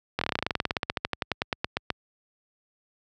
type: slowing click train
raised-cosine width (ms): 0.3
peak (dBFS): -9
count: 28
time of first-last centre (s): 0.19-1.903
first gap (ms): 23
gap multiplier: 1.07
effects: high-pass 60 Hz 12 dB/octave